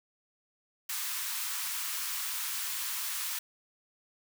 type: high-pass noise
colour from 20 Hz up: white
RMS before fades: -35 dBFS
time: 0.89-3.39 s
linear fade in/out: 5 ms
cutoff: 920 Hz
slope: 48 dB/octave
effects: none